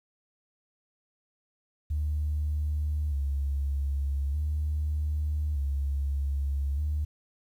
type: tone with vibrato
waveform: sine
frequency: 72.3 Hz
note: D2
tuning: 27 cents flat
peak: -25 dBFS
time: 1.9-7.05 s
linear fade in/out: 10 ms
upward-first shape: square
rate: 0.41 Hz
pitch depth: 64 cents each way
effects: tanh soft clip ceiling -21 dBFS + 10-bit